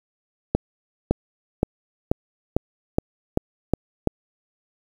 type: accelerating click train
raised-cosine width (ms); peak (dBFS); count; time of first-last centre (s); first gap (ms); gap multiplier
2; -4; 9; 0.55-4.073; 560; 0.93
effects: 7-bit